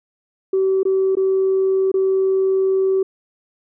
sine tone with dropouts, 382.4 Hz, G4, 43 cents flat, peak -13 dBFS, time 0.53-3.03 s, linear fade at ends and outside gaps 5 ms, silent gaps 0.832-0.852 / 1.153-1.169 / 1.917-1.94 s, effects tanh soft clip ceiling -10 dBFS

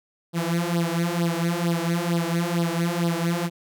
sawtooth tone with flanger, 170.1 Hz, F3, 45 cents flat, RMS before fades -24 dBFS, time 0.33-3.5 s, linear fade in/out 50 ms, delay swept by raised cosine 0.21 to 5.41 ms, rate 2.2 Hz, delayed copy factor +0.8, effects none

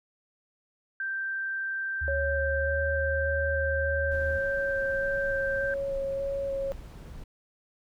sine tone, 1568 Hz, G6, in tune, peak -29 dBFS, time 1-5.74 s, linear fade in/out 2 ms
sine tone with pitch glide, 73.42 to 76.85 Hz, D2 to D#2, 0 to -21 cents, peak -30 dBFS, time 2.01-4.38 s, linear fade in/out 10 ms, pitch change +79 cents, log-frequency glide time 2.57-2.81 s
sine tone with vibrato, 550 Hz, C#5, 14 cents flat, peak -28 dBFS, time 2.08-6.72 s, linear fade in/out 0 ms, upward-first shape square, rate 1.7 Hz, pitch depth 10 cents each way
brown noise, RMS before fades -42 dBFS, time 4.11-7.24 s, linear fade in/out 5 ms
effects none

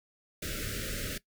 pink band-stop noise, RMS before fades -36 dBFS, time 0.42-1.18 s, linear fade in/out 5 ms, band 610 to 1300 Hz, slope 96 dB/octave, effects noise-tail reverb RT60 0.1 s tail -19 dB re dry

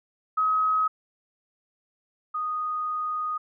sine tone pair in turn, 1271 / 1240.5 Hz, D#6 / D#6, +36 / -6 cents, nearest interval unison, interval 42 cents, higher first, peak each -20 / -26 dBFS, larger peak first, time 0.37-0.88 / 2.34-3.38 s, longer second, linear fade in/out 10 ms, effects none

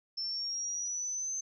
sine linear sweep, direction up, 5330 to 6260 Hz, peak -33 dBFS, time 0.17-1.41 s, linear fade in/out 10 ms, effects none

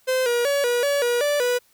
45% pulse tone with pitch steps, 516 / 478.4 / 566 / 483.1 / 569 / 481.1 / 583 / 490.9 Hz, C5 / A#4 / C#5 / B4 / C#5 / B4 / D5 / B4, -24 / +45 / +36 / -38 / +45 / -45 / -13 / -10 cents, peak -19 dBFS, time 0.07-1.59 s, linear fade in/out 20 ms, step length 190 ms, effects white hiss -60 dBFS RMS until 1.73 s

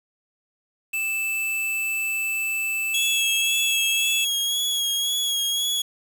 square tone, 2637 Hz, E7, in tune, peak -24 dBFS, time 0.93-4.25 s, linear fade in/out 10 ms
sawtooth tone with vibrato, 3322 Hz, G#7, in tune, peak -19 dBFS, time 2.94-5.82 s, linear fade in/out 5 ms, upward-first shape sine, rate 1.9 Hz, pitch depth 30 cents each way
effects 7-bit

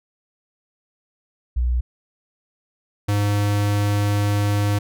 sine / square tone pair in turn, 61 / 102.59 Hz, B1 / G#2, -21 / -21 cents, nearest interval major sixth, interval 900 cents, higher second, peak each -17 / -18 dBFS, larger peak first, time 1.56-1.81 / 3.08-4.79 s, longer second, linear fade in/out 10 ms, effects none

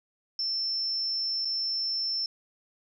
sine tone with dropouts, 5350 Hz, E8, 25 cents sharp, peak -27 dBFS, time 0.39-2.26 s, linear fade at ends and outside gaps 2 ms, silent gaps 1.449-1.453 s, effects none

